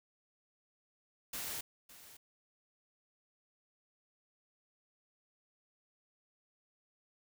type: noise with echo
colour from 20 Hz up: white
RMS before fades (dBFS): -41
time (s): 1.33-1.61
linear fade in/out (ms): 5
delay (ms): 560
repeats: 1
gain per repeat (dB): -15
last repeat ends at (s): 2.17
effects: none